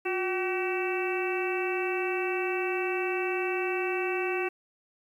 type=harmonic tone with a mistuned harmonic; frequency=380.6 Hz; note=F#4; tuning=49 cents sharp; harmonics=1 / 2 / 3 / 4 / 5 / 6 / 7; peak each=-29 / -36 / -40 / -39 / -41 / -39 / -34 dBFS; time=0.05-4.49 s; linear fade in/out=10 ms; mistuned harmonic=1; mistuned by=-89 cents; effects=10-bit